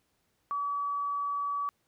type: tone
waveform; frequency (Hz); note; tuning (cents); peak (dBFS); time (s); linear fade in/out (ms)
sine; 1143; D6; -47; -29; 0.51-1.69; 0
effects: pink hiss -74 dBFS RMS until 1.87 s + high-pass 60 Hz 12 dB/octave